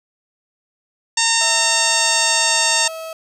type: harmonic tone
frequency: 914 Hz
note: A#5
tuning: 34 cents flat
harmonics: 1 / 2 / 3 / 4 / 5 / 6 / 7 / 8 / 9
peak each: -23 / -23 / -23 / -23 / -23 / -23 / -23 / -23 / -23 dBFS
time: 1.17-2.88 s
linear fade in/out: 5 ms
type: tone with pitch glide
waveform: 35% pulse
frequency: 657 to 646.5 Hz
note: E5 to E5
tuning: -6 to -34 cents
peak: -26 dBFS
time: 1.41-3.13 s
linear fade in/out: 2 ms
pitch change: -28 cents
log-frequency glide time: 1.79-2.67 s
effects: none